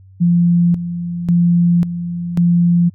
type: tone with tremolo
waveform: sine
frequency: 172.9 Hz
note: F3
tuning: 17 cents flat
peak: -9 dBFS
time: 0.2-2.9 s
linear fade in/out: 20 ms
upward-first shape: square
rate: 0.92 Hz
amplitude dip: 70%
effects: added 95 Hz sine -40 dBFS peak until 2.94 s